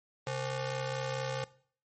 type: ring-modulated tone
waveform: sawtooth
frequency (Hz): 329.6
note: E4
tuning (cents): 0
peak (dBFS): -26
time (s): 0.27-1.44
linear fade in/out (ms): 0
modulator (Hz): 197
effects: noise-tail reverb RT60 0.5 s tail -19 dB re dry + MP3 32 kbps